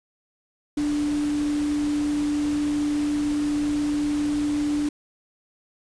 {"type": "tone in noise", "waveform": "sine", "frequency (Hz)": 294.3, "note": "D4", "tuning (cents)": 4, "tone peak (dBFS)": -21, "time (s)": [0.77, 4.89], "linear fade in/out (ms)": 5, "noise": "pink", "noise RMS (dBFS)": -37, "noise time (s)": [0.77, 4.89], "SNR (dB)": 13, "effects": ["resampled to 22050 Hz"]}